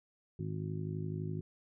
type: harmonic tone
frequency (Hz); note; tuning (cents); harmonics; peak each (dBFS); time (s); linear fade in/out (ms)
51.91; G#1; 0; 2 / 3 / 4 / 5 / 6 / 7; -40 / -38 / -49 / -47 / -53 / -45; 0.39-1.41; 5
effects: none